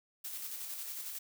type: noise with tremolo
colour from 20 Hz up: blue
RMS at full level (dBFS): -41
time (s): 0.24-1.19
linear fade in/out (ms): 10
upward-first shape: square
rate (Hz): 11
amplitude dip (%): 30
effects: none